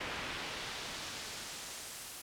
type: noise with band-pass filter sweep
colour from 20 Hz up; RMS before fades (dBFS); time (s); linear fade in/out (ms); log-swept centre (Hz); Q
brown; -43; 0-2.22; 10; 2400 to 11000; 0.83
effects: none